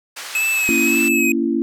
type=band-pass noise; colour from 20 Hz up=pink; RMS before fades=-32 dBFS; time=0.16-1.09 s; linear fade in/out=10 ms; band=1200 to 9600 Hz; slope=12 dB/octave
type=tone with vibrato; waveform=square; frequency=2573 Hz; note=E7; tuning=43 cents flat; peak=-17 dBFS; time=0.35-1.32 s; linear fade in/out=2 ms; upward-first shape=sine; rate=1.8 Hz; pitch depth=43 cents each way
type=chord; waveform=sine; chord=A# diminished; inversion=none; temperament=just; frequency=233.1 / 279.7 / 335.6 Hz; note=A#3 / C#4 / E4; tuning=0 / +16 / +31 cents; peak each=-21 / -21 / -20 dBFS; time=0.69-1.62 s; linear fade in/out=0 ms
effects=none